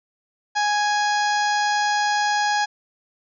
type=harmonic tone; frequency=830.6 Hz; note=G#5; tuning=in tune; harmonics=1 / 2 / 3 / 4 / 5 / 6 / 7 / 8; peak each=-20 / -24 / -35 / -34 / -34 / -31 / -38 / -36 dBFS; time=0.55-2.66 s; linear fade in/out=20 ms; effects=none